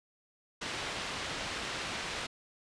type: low-pass noise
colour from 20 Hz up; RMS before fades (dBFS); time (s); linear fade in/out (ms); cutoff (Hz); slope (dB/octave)
white; -38; 0.61-2.27; 10; 3500; 12
effects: resampled to 22050 Hz